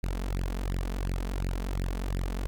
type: tone with flanger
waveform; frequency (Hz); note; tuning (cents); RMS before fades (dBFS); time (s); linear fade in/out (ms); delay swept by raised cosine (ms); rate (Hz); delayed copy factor
sawtooth; 45.56; F#1; -26; -31; 0.03-2.47; 0; 0.41 to 4.71; 2.8; +1
effects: none